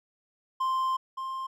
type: tone pair in turn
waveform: triangle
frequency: 1046.5 / 1055 Hz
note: C6 / C6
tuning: 0 / +14 cents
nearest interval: unison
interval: 14 cents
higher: second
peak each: -23 / -30 dBFS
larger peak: first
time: 0.6-0.97 / 1.17-1.47 s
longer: first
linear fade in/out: 10 ms
effects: none